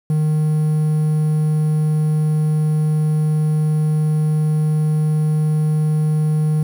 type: tone with quantisation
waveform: triangle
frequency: 153.8 Hz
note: D#3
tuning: 20 cents flat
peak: -12 dBFS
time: 0.1-6.63 s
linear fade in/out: 2 ms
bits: 7
effects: none